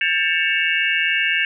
sine tone cluster, 1602 / 1769 / 2232 / 2657 / 2821 Hz, G6 / A6 / C#7 / E7 / F7, +37 / +9 / +11 / +13 / +17 cents, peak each -23 dBFS, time 0.01-1.45 s, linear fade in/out 2 ms, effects none

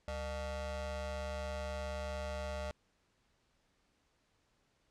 40% pulse ring-modulated tone, 265.8 Hz, C4, 27 cents sharp, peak -34 dBFS, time 0.08-2.71 s, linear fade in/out 0 ms, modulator 338 Hz, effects pink hiss -75 dBFS RMS until 4.9 s + low-pass 7000 Hz 12 dB/octave

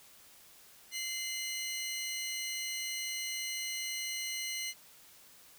20% pulse tone pair together, 2078 / 2939 Hz, C7 / F#7, -12 / -12 cents, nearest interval tritone, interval 600 cents, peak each -32 / -35 dBFS, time 0.91-4.74 s, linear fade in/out 50 ms, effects white hiss -58 dBFS RMS until 5.58 s

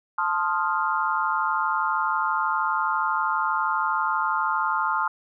sine chord, F dominant seventh, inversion first, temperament equal, 880 / 1046.5 / 1244.5 / 1396.9 Hz, A5 / C6 / Eb6 / F6, 0 / 0 / 0 / 0 cents, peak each -27 dBFS, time 0.18-5.08 s, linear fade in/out 5 ms, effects none

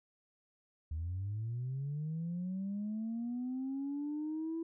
sine linear sweep, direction up, 75.4 to 332.2 Hz, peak -34 dBFS, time 0.91-4.63 s, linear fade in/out 5 ms, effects tanh soft clip ceiling -32 dBFS

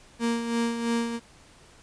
35% pulse tone with tremolo, 233.1 Hz, A#3, in tune, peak -21 dBFS, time 0.19-1.2 s, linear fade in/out 50 ms, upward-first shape sine, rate 3 Hz, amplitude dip 55%, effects pink hiss -54 dBFS RMS until 1.82 s + resampled to 22050 Hz

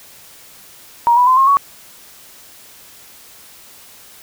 sine tone with pitch steps, 944 / 985.2 / 1028.3 / 1073.2 / 1120 Hz, A#5 / B5 / C6 / C6 / C#6, +22 / -5 / -30 / +44 / +18 cents, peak -8 dBFS, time 1.07-1.57 s, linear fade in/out 0 ms, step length 100 ms, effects white hiss -42 dBFS RMS until 4.22 s

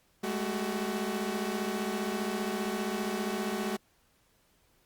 sawtooth tone cluster, 203.5 / 218.6 / 375.6 Hz, G#3 / A3 / F#4, -35 / -11 / +26 cents, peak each -32 / -31 / -31 dBFS, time 0.23-3.77 s, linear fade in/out 10 ms, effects pink hiss -68 dBFS RMS until 4.85 s + Opus 48 kbps

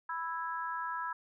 harmonic tone, 330 Hz, E4, 2 cents sharp, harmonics 3 / 4 / 5, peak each -37 / -39 / -41 dBFS, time 0.09-1.13 s, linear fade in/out 5 ms, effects none

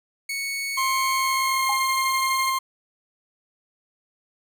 sawtooth tone with pitch glide, 2217 to 2128 Hz, C#7 to C7, 0 to +29 cents, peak -23 dBFS, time 0.29-2.5 s, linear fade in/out 5 ms, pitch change -71 cents, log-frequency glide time 1.14-1.73 s
40% pulse tone, 1058 Hz, C6, 19 cents sharp, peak -21 dBFS, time 0.77-2.59 s, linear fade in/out 10 ms
sine tone with exponential decay, 821 Hz, G#5, 20 cents flat, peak -21 dBFS, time 1.69-1.85 s, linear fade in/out 5 ms, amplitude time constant 33 ms
effects none

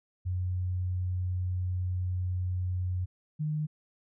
sine tone pair in turn, 91 / 152.47 Hz, F#2 / D#3, -28 / -35 cents, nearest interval major sixth, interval 893 cents, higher second, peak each -28 dBFS, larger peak neither, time 0.25-3.06 / 3.39-3.67 s, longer first, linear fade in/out 20 ms, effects none

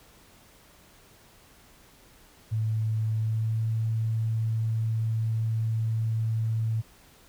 sine tone with pitch glide, 110 to 111.86 Hz, A2 to A2, 0 to +29 cents, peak -24 dBFS, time 2.51-6.82 s, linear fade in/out 20 ms, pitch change +29 cents, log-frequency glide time 3.15-3.64 s, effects pink hiss -56 dBFS RMS until 7.28 s

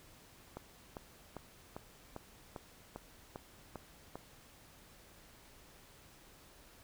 click train, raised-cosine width 1 ms, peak -29 dBFS, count 10, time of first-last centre 0.57-4.156 s, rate 2.51 Hz, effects pink hiss -60 dBFS RMS until 6.83 s

